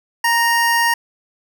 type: tone pair together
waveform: square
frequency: 938.8 / 1856 Hz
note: A#5 / A#6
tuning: +12 / -8 cents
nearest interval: octave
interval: 1180 cents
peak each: -17 dBFS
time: 0.24-0.94 s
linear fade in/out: 5 ms
effects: none